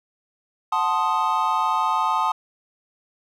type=chord; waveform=triangle; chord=F# diminished seventh; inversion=none; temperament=equal; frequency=740 / 880 / 1046.5 / 1244.5 Hz; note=F#5 / A5 / C6 / Eb6; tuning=0 / 0 / 0 / 0 cents; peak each=-27 / -21 / -23 / -22 dBFS; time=0.72-2.32 s; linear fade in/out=5 ms; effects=none